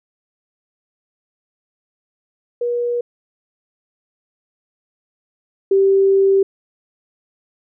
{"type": "tone pair in turn", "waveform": "sine", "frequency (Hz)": [480.6, 389.8], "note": ["B4", "G4"], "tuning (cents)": [-47, -10], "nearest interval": "major third", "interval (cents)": 363, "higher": "first", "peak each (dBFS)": [-17, -10], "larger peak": "second", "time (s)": [[2.61, 3.01], [5.71, 6.43]], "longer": "second", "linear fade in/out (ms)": 5, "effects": []}